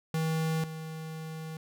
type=tone pair in turn; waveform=square; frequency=160 / 159.19 Hz; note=D#3 / D#3; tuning=+49 / +40 cents; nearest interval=unison; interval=9 cents; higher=first; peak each=-28 / -38 dBFS; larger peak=first; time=0.14-0.64 / 0.64-1.57 s; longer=second; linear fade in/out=2 ms; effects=none